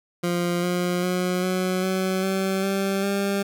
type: tone with pitch steps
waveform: 20% pulse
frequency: 174.61 / 177.87 / 181.19 / 184.57 / 188.01 / 191.52 / 195.09 / 198.73 Hz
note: F3 / F3 / F#3 / F#3 / F#3 / G3 / G3 / G3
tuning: 0 / +32 / -36 / -4 / +28 / -40 / -8 / +24 cents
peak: -17 dBFS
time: 0.23-3.43 s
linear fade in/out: 10 ms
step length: 400 ms
effects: none